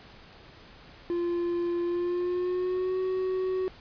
triangle tone with pitch glide, 346.4 to 373.4 Hz, F4 to F#4, -14 to +16 cents, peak -24 dBFS, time 1.1-3.68 s, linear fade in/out 0 ms, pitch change +130 cents, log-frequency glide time 1.83-3 s, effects pink hiss -51 dBFS RMS until 3.8 s + resampled to 11025 Hz

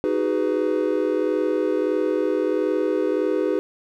triangle chord, G# minor seventh, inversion second, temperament just, 311.5 / 373.8 / 415.3 / 498.4 Hz, D#4 / F#4 / G#4 / B4, +2 / +18 / 0 / +16 cents, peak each -23 dBFS, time 0.04-3.59 s, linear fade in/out 0 ms, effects none

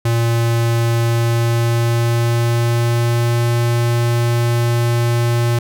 square tone with pitch glide, 116.54 to 118.44 Hz, A#2 to A#2, 0 to +28 cents, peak -14 dBFS, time 0.05-5.59 s, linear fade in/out 5 ms, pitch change +28 cents, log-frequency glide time 0.99-3.49 s, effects none

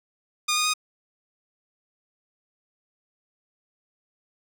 10% pulse tone with pitch steps, 1221 / 1231.6 / 1242.3 Hz, D#6 / D#6 / D#6, -33 / -18 / -3 cents, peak -13 dBFS, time 0.48-0.738 s, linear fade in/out 10 ms, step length 86 ms, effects none

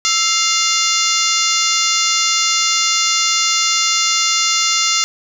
harmonic tone with a mistuned harmonic, 701 Hz, F5, 6 cents sharp, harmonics 2 / 3 / 4 / 5 / 6 / 7 / 8 / 9 / 10, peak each -22 / -22 / -22 / -22 / -22 / -22 / -22 / -22 / -22 dBFS, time 0.05-5.04 s, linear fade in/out 0 ms, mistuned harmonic 2, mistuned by -94 cents, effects 7-bit

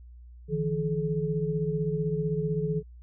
sine tone cluster, 151.8 / 167.5 / 427.2 Hz, D#3 / E3 / G#4, -42 / +28 / +49 cents, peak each -30 dBFS, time 0.48-2.83 s, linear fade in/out 50 ms, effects added 60 Hz sine -45 dBFS peak until 3.02 s

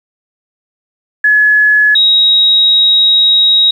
sine tone pair in turn, 1701 / 3802 Hz, G#6 / A#7, +41 / +33 cents, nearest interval octave + major second, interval 1392 cents, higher second, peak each -5 dBFS, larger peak neither, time 1.24-1.95 / 1.95-3.71 s, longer second, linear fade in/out 5 ms, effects 7-bit

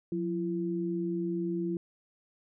sine tone pair together, 179.1 / 338.1 Hz, F3 / E4, +44 / +44 cents, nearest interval major seventh, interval 1100 cents, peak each -33 / -31 dBFS, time 0.12-1.77 s, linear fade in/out 2 ms, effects none

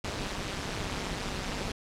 pink noise with amplitude modulation, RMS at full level -30 dBFS, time 0.04-1.72 s, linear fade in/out 5 ms, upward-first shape sine, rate 203 Hz, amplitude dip 95%, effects low-pass 6000 Hz 12 dB/octave

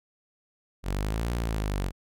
sawtooth exponential two-way sweep, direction up then down, 45.43 to 60 to 45.43 Hz, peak -23 dBFS, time 0.83-1.92 s, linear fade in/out 50 ms, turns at 1.32 s, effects none

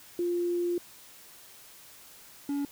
sine / triangle tone pair in turn, 349.2 / 283.6 Hz, F4 / C#4, 0 / +40 cents, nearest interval major third, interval 360 cents, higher first, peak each -26 / -26 dBFS, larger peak neither, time 0.19-0.78 / 2.49-2.65 s, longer first, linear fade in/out 2 ms, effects white hiss -52 dBFS RMS until 2.71 s

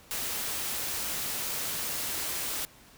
white noise, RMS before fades -33 dBFS, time 0.11-2.65 s, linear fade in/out 0 ms, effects pink hiss -55 dBFS RMS until 2.97 s

